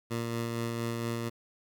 15% pulse tone with tremolo, 116.54 Hz, A#2, in tune, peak -24 dBFS, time 0.1-1.3 s, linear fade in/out 20 ms, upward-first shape sine, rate 4.3 Hz, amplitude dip 25%, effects 10-bit

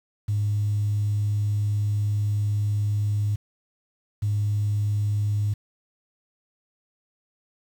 sine tone bursts at uneven times, 103.83 Hz, G#2, in tune, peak -20 dBFS, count 2, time 0.28-3.36 / 4.22-5.54 s, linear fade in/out 10 ms, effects tanh soft clip ceiling -16 dBFS + 8-bit

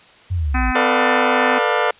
sine exponential sweep, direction down, 96 to 51.91 Hz, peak -17 dBFS, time 0.3-0.72 s, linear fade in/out 20 ms
harmonic tone, 254.4 Hz, C4, 48 cents flat, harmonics 1 / 3 / 4 / 5 / 6 / 7 / 8 / 9 / 10, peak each -23 / -25 / -29 / -27 / -28 / -28 / -32 / -32 / -30 dBFS, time 0.54-1.59 s, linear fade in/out 10 ms
20% pulse chord, B half-diminished seventh, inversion third, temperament just, 444.5 / 493.9 / 592.7 / 711.2 Hz, A4 / B4 / D5 / F5, +18 / 0 / +16 / +31 cents, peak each -16 dBFS, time 0.75-1.91 s, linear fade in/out 5 ms
effects white hiss -47 dBFS RMS until 1.99 s + resampled to 8000 Hz

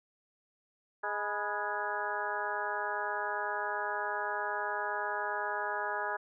harmonic tone with a mistuned harmonic, 207.7 Hz, G#3, in tune, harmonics 2 / 3 / 4 / 5 / 6 / 7 / 8, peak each -42 / -41 / -38 / -39 / -41 / -40 / -38 dBFS, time 1.03-6.17 s, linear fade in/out 10 ms, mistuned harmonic 5, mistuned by -85 cents, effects none

